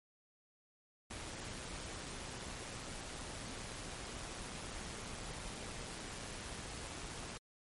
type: noise with amplitude modulation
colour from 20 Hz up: pink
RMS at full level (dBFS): -44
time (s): 1.1-7.38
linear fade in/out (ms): 10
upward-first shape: sine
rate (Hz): 120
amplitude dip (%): 40
effects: MP3 48 kbps